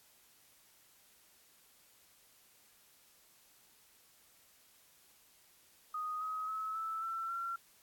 sine tone with pitch steps, 1244.5 / 1267.7 / 1291.4 / 1315.5 / 1340 / 1365 Hz, D#6 / D#6 / E6 / E6 / E6 / F6, 0 / +32 / -36 / -4 / +28 / -40 cents, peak -36 dBFS, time 5.94-7.56 s, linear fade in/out 5 ms, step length 270 ms, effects white hiss -65 dBFS RMS until 7.82 s + AAC 64 kbps

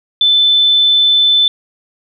sine tone, 3520 Hz, A7, in tune, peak -7 dBFS, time 0.21-1.48 s, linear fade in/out 2 ms, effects none

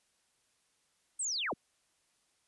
sine linear sweep, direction down, 8630 to 43.65 Hz, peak -32 dBFS, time 1.19-1.54 s, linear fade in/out 10 ms, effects white hiss -74 dBFS RMS until 2.47 s + resampled to 24000 Hz

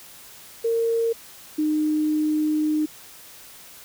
sine tone pair in turn, 459.2 / 305.9 Hz, A#4 / D#4, -26 / -29 cents, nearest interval perfect fifth, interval 703 cents, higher first, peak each -19 dBFS, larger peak neither, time 0.64-1.13 / 1.58-2.86 s, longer second, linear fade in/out 10 ms, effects white hiss -45 dBFS RMS until 3.84 s

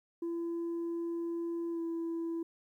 sine tone with pitch glide, 337.8 to 332.6 Hz, E4 to E4, +42 to +16 cents, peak -31 dBFS, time 0.22-2.43 s, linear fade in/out 5 ms, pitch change -26 cents, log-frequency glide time 1.71-1.8 s, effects tanh soft clip ceiling -32 dBFS + 12-bit

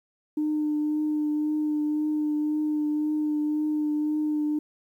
sine tone with vibrato, 302.2 Hz, D4, 50 cents sharp, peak -22 dBFS, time 0.37-4.59 s, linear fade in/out 5 ms, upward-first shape triangle, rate 1.9 Hz, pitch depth 18 cents each way, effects tanh soft clip ceiling -19 dBFS + 10-bit

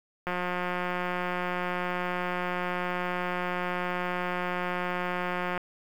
click train, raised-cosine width 0.5 ms, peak -16 dBFS, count 951, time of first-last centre 0.27-5.577 s, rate 179 Hz, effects 8-bit

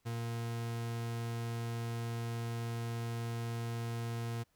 40% pulse tone, 116.5 Hz, A#2, 1 cent flat, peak -35 dBFS, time 0.05-4.44 s, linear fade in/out 20 ms, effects pink hiss -75 dBFS RMS until 4.55 s

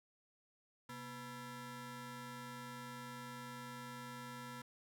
20% pulse ring-modulated tone, 370 Hz, F#4, in tune, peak -39 dBFS, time 0.89-4.62 s, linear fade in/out 5 ms, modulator 610 Hz, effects none

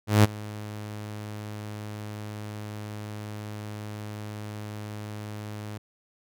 sawtooth tone with ADSR envelope, 105.5 Hz, G#2, 28 cents sharp, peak -9 dBFS, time 0.07-5.78 s, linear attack 170 ms, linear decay 19 ms, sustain -22 dB, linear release 4 ms, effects none

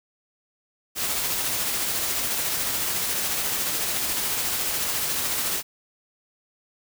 white noise with tremolo, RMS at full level -25 dBFS, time 0.95-5.63 s, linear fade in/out 50 ms, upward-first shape sine, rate 14 Hz, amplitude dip 25%, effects none

